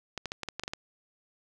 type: clicks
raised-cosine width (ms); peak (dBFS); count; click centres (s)
0.2; -17; 9; 0.177 / 0.257 / 0.319 / 0.433 / 0.487 / 0.596 / 0.636 / 0.679 / 0.735
effects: none